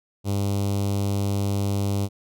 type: tone with notch filter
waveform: sawtooth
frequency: 100 Hz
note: G2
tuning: 35 cents sharp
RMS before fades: -24 dBFS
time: 0.24-2.09 s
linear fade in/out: 50 ms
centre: 1700 Hz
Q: 0.57
effects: none